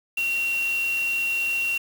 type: tone in noise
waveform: sine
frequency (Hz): 2743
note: F7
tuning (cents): -32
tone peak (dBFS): -22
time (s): 0.17-1.78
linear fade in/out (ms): 5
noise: white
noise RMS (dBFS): -38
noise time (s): 0.17-1.78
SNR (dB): +13
effects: none